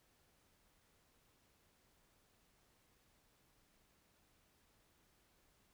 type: silence
effects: pink hiss -74 dBFS RMS until 5.73 s